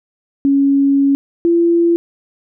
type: tone pair in turn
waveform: sine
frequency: 277.5 / 339.9 Hz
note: C#4 / F4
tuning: +2 / -47 cents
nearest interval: major third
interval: 351 cents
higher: second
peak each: -9 dBFS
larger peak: neither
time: 0.45-1.15 / 1.45-1.96 s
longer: first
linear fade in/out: 0 ms
effects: none